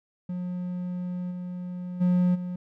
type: tone with level steps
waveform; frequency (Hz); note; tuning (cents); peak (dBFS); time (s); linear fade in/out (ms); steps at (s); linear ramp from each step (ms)
triangle; 179.4; F3; +47; -27 / -30 / -17 / -28; 0.29-2.56; 5; 1.3 / 2 / 2.34; 20
effects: none